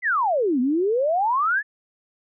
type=exponential two-way sweep; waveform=sine; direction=down then up; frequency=2093 to 240 to 1783 Hz; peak=-18 dBFS; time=0.02-1.63 s; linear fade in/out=50 ms; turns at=0.6 s; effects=none